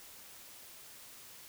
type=silence; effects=white hiss -53 dBFS RMS until 1.48 s

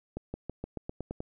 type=accelerating click train; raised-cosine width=2 ms; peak=-22 dBFS; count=9; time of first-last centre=0.17-1.204 s; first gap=170 ms; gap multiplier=0.92; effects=none

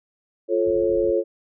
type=chord; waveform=sine; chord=F augmented; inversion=none; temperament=just; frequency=349.2 / 436.5 / 545.7 Hz; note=F4 / A4 / C#5; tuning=0 / -14 / -27 cents; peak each=-22 dBFS; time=0.48-1.24 s; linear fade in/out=50 ms
type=low-pass noise; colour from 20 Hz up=pink; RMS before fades=-40 dBFS; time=0.65-1.12 s; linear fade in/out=10 ms; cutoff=170 Hz; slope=12 dB/octave
effects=none

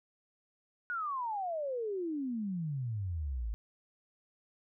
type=exponential sweep; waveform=sine; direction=down; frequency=1480 to 51 Hz; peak=-33 dBFS; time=0.9-3.54 s; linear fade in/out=0 ms; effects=none

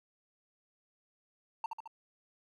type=tone with echo; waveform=triangle; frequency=904 Hz; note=A5; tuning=47 cents sharp; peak=-30 dBFS; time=1.64-1.66 s; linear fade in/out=2 ms; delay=72 ms; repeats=3; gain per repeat=-4 dB; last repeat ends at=1.876 s; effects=none

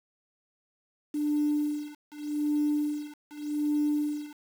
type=tone with tremolo; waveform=sine; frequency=296.8 Hz; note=D4; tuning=18 cents sharp; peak=-22 dBFS; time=1.14-4.36 s; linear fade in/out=5 ms; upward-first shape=sine; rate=0.84 Hz; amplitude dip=100%; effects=tanh soft clip ceiling -19 dBFS + 8-bit

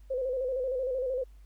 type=tone with vibrato; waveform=sine; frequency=515 Hz; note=C5; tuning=28 cents flat; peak=-28 dBFS; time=0.1-1.24 s; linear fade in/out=10 ms; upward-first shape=square; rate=13 Hz; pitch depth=57 cents each way; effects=added 50 Hz sine -49 dBFS peak until 1.45 s + pink hiss -70 dBFS RMS until 1.45 s

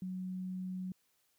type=tone; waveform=sine; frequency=185 Hz; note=F#3; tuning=in tune; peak=-37 dBFS; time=0.02-0.92 s; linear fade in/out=2 ms; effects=white hiss -75 dBFS RMS until 1.38 s

